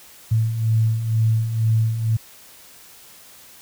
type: beating tone pair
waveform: sine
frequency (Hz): 110 / 112.1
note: A2 / A2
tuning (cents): 0 / +33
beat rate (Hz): 2.1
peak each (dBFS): -24 / -17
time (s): 0.31-2.17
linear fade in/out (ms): 10
effects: white hiss -46 dBFS RMS until 3.61 s